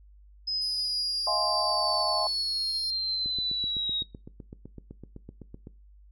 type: linear sweep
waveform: sine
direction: down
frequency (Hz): 5080 to 3774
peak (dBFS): -27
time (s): 0.47-4.03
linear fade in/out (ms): 10
type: tone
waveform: 30% pulse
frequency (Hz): 5300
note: E8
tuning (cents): +9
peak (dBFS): -36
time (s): 0.61-2.91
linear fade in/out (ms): 10
type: chord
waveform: sine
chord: F minor seventh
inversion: third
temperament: just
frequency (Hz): 628.6 / 698.5 / 838.1 / 1047.7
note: Eb5 / F5 / Ab5 / C6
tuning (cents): +18 / 0 / +16 / +2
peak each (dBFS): -32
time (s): 1.27-2.27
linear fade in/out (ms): 2
type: click train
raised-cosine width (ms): 3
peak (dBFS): -29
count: 20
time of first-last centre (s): 3.26-5.671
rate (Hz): 7.88
effects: noise-tail reverb RT60 0.3 s tail -20 dB re dry + added 50 Hz sine -51 dBFS peak until 6.11 s